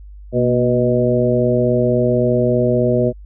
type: harmonic tone with a mistuned harmonic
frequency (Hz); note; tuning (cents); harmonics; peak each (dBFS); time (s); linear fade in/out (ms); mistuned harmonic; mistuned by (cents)
123.6; B2; +2; 1 / 2 / 3 / 4 / 5; -19 / -19 / -19 / -19 / -19; 0.32-3.13; 50; 2; -57
effects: added 50 Hz sine -34 dBFS peak until 3.25 s